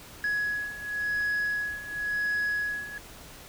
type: beating tone pair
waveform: sine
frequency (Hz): 1677 / 1677.94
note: G#6 / G#6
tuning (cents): +16 / +17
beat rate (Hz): 0.94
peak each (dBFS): -30 / -27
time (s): 0.24-2.98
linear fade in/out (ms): 2
effects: tanh soft clip ceiling -24 dBFS + pink hiss -47 dBFS RMS until 3.48 s